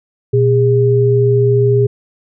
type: tone pair together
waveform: sine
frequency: 121.14 / 407.1 Hz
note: B2 / G#4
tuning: -33 / -35 cents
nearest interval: octave + major sixth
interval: 2098 cents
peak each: -11 dBFS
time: 0.33-1.87 s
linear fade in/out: 10 ms
effects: none